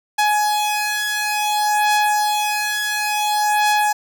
sawtooth beating tone pair, 840 / 840.57 Hz, G#5 / G#5, +19 / +21 cents, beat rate 0.57 Hz, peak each -17 / -15 dBFS, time 0.18-3.93 s, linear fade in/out 10 ms, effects none

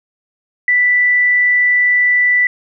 sine tone, 1975.5 Hz, B6, in tune, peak -9 dBFS, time 0.68-2.47 s, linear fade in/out 2 ms, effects none

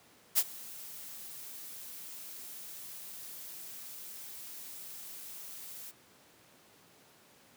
blue noise with ADSR envelope, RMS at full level -24 dBFS, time 0.35-5.92 s, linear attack 31 ms, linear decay 50 ms, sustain -22 dB, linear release 28 ms, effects pink hiss -61 dBFS RMS until 7.56 s + high-pass 150 Hz 12 dB/octave

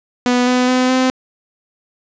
sawtooth tone with pitch steps, 246.9 / 250.5 / 254.1 / 257.8 Hz, B3 / B3 / B3 / C4, 0 / +25 / +49 / -26 cents, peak -8 dBFS, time 0.26-1.1 s, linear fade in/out 0 ms, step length 210 ms, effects resampled to 16000 Hz + 8-bit

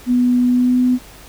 sine tone with pitch glide, 246.9 to 250.8 Hz, B3 to B3, 0 to +27 cents, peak -11 dBFS, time 0.06-0.99 s, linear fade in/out 50 ms, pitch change +27 cents, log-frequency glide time 0.46-0.81 s, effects added 50 Hz sine -45 dBFS peak until 1.28 s + pink hiss -41 dBFS RMS until 1.28 s

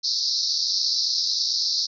pink band-pass noise, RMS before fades -24 dBFS, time 0.03-1.87 s, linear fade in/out 20 ms, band 4100 to 5600 Hz, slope 96 dB/octave, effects none

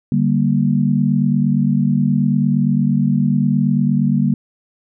sine chord, G minor, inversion second, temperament just, 147 / 196 / 235.2 Hz, D3 / G3 / Bb3, +2 / 0 / +16 cents, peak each -17 dBFS, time 0.12-4.34 s, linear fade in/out 2 ms, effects none

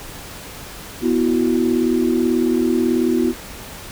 sine chord, B suspended fourth, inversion none, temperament equal with one note detuned, 246.9 / 329.6 / 367.9 Hz, B3 / E4 / F#4, 0 / 0 / -10 cents, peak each -18 / -19 / -20 dBFS, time 1.01-3.34 s, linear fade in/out 50 ms, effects pink hiss -35 dBFS RMS until 3.91 s

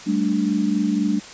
sine chord, G suspended second, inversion none, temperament equal, 196 / 220 / 293.7 Hz, G3 / A3 / D4, 0 / 0 / 0 cents, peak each -22 dBFS, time 0.06-1.2 s, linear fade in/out 20 ms, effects white hiss -39 dBFS RMS until 1.33 s + resampled to 16000 Hz

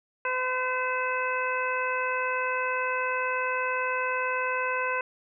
harmonic tone with a mistuned harmonic, 509 Hz, C5, 48 cents flat, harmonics 1 / 2 / 3 / 4 / 5, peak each -32 / -30 / -31 / -37 / -33 dBFS, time 0.25-5.01 s, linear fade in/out 2 ms, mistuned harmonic 5, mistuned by +31 cents, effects none

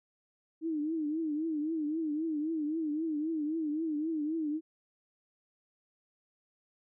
sine tone with vibrato, 311.1 Hz, D#4, in tune, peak -30 dBFS, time 0.61-4.61 s, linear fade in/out 50 ms, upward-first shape triangle, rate 3.8 Hz, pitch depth 120 cents each way, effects none

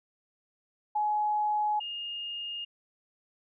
sine tone pair in turn, 843 / 2836 Hz, G#5 / F7, +26 / +26 cents, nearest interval octave + major sixth, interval 2100 cents, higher second, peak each -25 / -34 dBFS, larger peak first, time 0.95-1.8 / 1.8-2.65 s, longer neither, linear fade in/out 10 ms, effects none

